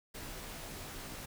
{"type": "noise with comb filter", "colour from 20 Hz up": "pink", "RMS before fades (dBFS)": -45, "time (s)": [0.14, 1.26], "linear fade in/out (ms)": 10, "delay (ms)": 17, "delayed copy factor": -0.75, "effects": []}